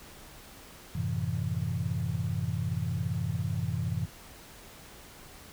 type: chord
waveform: sine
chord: F# half-diminished seventh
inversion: none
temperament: equal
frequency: 92.5 / 110 / 130.81 / 164.81 Hz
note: F#2 / A2 / C3 / E3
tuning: 0 / 0 / 0 / 0 cents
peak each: -34 dBFS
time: 0.95-4.06 s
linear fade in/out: 5 ms
effects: pink hiss -50 dBFS RMS until 5.52 s